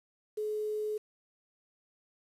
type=tone with quantisation; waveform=sine; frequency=425.7 Hz; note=G#4; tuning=43 cents sharp; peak=-31 dBFS; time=0.37-0.98 s; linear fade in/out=10 ms; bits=9; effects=resampled to 32000 Hz